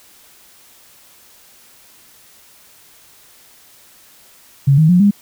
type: tone with pitch steps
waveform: sine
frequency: 138.59 / 157.37 / 178.69 / 202.9 Hz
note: C#3 / D#3 / F3 / G#3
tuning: 0 / +20 / +40 / -40 cents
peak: -7 dBFS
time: 4.67-5.11 s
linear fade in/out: 10 ms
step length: 110 ms
effects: white hiss -47 dBFS RMS until 5.21 s